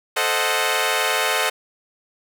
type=chord; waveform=10% pulse; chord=A diminished seventh; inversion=none; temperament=equal; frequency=440 / 523.3 / 622.3 / 740 Hz; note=A4 / C5 / Eb5 / Gb5; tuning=0 / 0 / 0 / 0 cents; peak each=-16 dBFS; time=0.16-1.5 s; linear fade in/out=10 ms; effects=none

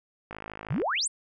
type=click train; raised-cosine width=0.5 ms; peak=-23 dBFS; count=28; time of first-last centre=0.31-0.818 s; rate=53.1 Hz
type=exponential sweep; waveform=sine; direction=up; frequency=105.9 to 9600 Hz; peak=-25 dBFS; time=0.7-1.08 s; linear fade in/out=10 ms
effects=none

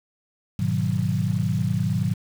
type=chord; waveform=sine; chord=G# minor seventh; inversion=none; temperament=equal; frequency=103.83 / 123.47 / 155.56 / 185 Hz; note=G#2 / B2 / D#3 / F#3; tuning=0 / 0 / 0 / 0 cents; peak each=-26 dBFS; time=0.59-2.14 s; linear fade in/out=5 ms; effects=7-bit

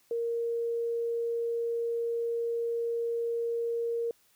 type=tone; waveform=sine; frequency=466.2 Hz; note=A#4; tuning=in tune; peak=-28 dBFS; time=0.11-4.11 s; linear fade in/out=2 ms; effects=white hiss -66 dBFS RMS until 4.35 s

